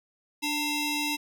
20% pulse ring-modulated tone, 1196 Hz, D6, 31 cents sharp, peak -19 dBFS, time 0.42-1.17 s, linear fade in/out 20 ms, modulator 1490 Hz, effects none

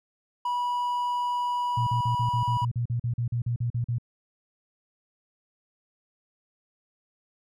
triangle tone, 976 Hz, B5, 21 cents flat, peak -23 dBFS, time 0.45-2.65 s, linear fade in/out 5 ms
sine tone bursts, 119.2 Hz, A#2, 39 cents sharp, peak -24 dBFS, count 16, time 1.77-3.984 s, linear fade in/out 5 ms, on 99 ms, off 42 ms
effects none

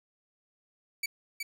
sawtooth tone with echo, 2291 Hz, D7, 44 cents flat, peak -26 dBFS, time 1.03-1.06 s, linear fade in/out 5 ms, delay 370 ms, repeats 1, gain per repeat -4 dB, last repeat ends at 1.43 s, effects none

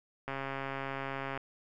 click train, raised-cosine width 0.5 ms, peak -22 dBFS, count 150, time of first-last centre 0.28-1.376 s, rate 136 Hz, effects none

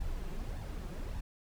brown noise with flanger, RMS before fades -38 dBFS, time 0-1.21 s, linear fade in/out 10 ms, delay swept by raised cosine 1.1 to 5.7 ms, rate 1.7 Hz, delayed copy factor +0.55, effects none

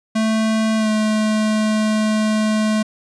square tone with pitch glide, 220 to 215.6 Hz, A3 to A3, 0 to -35 cents, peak -16 dBFS, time 0.15-2.83 s, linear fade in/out 10 ms, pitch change -35 cents, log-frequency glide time 0.77-0.89 s, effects resampled to 22050 Hz

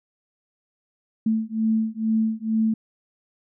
sine beating tone pair, 220 / 222.2 Hz, A3 / A3, 0 / +17 cents, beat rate 2.2 Hz, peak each -23 dBFS, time 1.26-2.74 s, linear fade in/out 5 ms, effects none

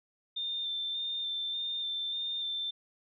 sine tone with vibrato, 3589 Hz, A7, 34 cents sharp, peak -32 dBFS, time 0.36-2.71 s, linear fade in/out 10 ms, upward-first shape square, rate 1.7 Hz, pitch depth 15 cents each way, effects none

